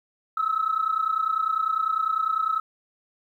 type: tone pair together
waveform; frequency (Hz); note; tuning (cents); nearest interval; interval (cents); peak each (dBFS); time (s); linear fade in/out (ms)
sine; 1282 / 1312; E6 / E6; -49 / -9; unison; 40; -24; 0.37-2.6; 5
effects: tanh soft clip ceiling -15 dBFS + 10-bit